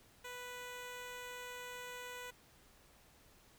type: tone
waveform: 10% pulse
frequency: 493.9 Hz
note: B4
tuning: in tune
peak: -37 dBFS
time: 0.24-2.31 s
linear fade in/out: 10 ms
effects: pink hiss -65 dBFS RMS until 3.58 s